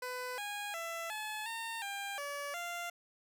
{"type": "tone with pitch steps", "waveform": "15% pulse", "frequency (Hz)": [501, 821, 668, 858, 912, 799, 572, 694], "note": ["B4", "G#5", "E5", "A5", "A#5", "G5", "D5", "F5"], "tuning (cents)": [25, -20, 23, -44, -38, 33, -46, -11], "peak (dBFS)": -32, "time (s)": [0.02, 2.9], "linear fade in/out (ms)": 5, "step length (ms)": 360, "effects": []}